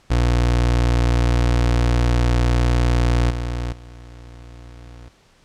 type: tone with level steps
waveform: 30% pulse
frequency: 59.7 Hz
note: A#1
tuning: 42 cents sharp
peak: -12 / -20 / -35 dBFS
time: 0.1-5.09 s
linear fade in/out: 10 ms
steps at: 3.3 / 3.72 s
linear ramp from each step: 5 ms
effects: pink hiss -55 dBFS RMS until 5.44 s + low-pass 7000 Hz 12 dB/octave